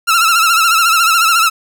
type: tone with vibrato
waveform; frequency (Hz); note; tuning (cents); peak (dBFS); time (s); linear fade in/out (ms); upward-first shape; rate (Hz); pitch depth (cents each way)
sawtooth; 1342; E6; +31; -5; 0.07-1.5; 20; sine; 14; 74
effects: none